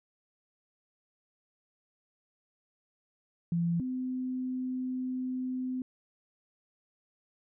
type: tone pair in turn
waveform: sine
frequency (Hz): 169.9 / 255.6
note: F3 / C4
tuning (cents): -47 / -40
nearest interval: perfect fifth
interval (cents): 707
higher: second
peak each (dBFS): -26 / -31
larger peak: first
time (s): 3.52-3.8 / 3.8-5.82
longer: second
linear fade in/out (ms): 2
effects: none